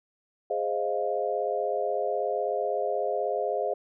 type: chord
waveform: sine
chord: F minor seventh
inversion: first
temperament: equal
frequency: 415.3 / 523.3 / 622.3 / 698.5 Hz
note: Ab4 / C5 / Eb5 / F5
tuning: 0 / 0 / 0 / 0 cents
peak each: -31 dBFS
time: 0.5-3.74 s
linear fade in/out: 5 ms
effects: none